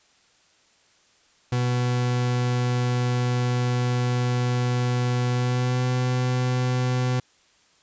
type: tone with pitch glide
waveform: 40% pulse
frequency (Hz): 123.47 to 125.99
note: B2 to B2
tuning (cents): 0 to +35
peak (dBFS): -20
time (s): 1.52-7.2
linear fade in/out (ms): 5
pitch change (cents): +35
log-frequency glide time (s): 5.32-5.84
effects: white hiss -60 dBFS RMS until 7.82 s + resampled to 16000 Hz